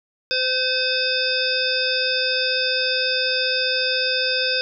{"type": "harmonic tone with a mistuned harmonic", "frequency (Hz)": 514, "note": "C5", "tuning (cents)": -31, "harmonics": [1, 3, 5, 7, 9, 10], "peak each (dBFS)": [-26, -26, -26, -26, -26, -26], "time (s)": [0.31, 4.61], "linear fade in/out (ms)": 0, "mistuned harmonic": 9, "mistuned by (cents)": 51, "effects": []}